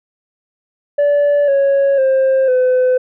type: tone with pitch steps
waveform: sine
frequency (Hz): 578 / 553.5 / 530 / 507.6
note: D5 / C#5 / C5 / B4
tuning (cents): -28 / -3 / +22 / +47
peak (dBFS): -7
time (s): 0.98-2.98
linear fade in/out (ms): 10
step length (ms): 500
effects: tanh soft clip ceiling -9 dBFS